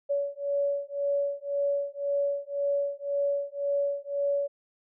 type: beating tone pair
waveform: sine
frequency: 565 / 566.9 Hz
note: C#5 / C#5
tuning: +33 / +39 cents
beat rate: 1.9 Hz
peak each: -29 dBFS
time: 0.09-4.48 s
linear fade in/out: 20 ms
effects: none